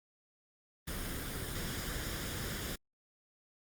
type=noise with comb filter; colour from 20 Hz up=pink; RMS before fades=-39 dBFS; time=0.87-2.76 s; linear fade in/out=10 ms; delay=0.58 ms; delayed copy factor=+0.5; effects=Opus 32 kbps